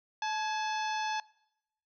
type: harmonic tone with a mistuned harmonic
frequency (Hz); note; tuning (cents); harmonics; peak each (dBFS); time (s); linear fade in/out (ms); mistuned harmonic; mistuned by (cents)
865; A5; -30; 1 / 2 / 3 / 4 / 5 / 6 / 7; -32 / -38 / -42 / -44 / -46 / -48 / -49; 0.22-1.2; 2; 2; -69
effects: noise-tail reverb RT60 0.8 s tail -22 dB re dry